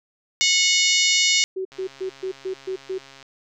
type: harmonic tone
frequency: 731 Hz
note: F#5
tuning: 21 cents flat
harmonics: 3 / 4 / 5 / 6 / 7 / 8 / 9 / 10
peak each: -22 / -23 / -24 / -25 / -25 / -26 / -27 / -27 dBFS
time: 0.41-1.44 s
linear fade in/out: 0 ms
type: tone bursts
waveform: sine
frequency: 378.2 Hz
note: F#4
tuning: 38 cents sharp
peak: -24 dBFS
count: 7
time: 1.56-2.984 s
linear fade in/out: 10 ms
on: 92 ms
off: 130 ms
type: click train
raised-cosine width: 0.2 ms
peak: -27 dBFS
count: 206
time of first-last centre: 1.72-3.227 s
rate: 136 Hz
effects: none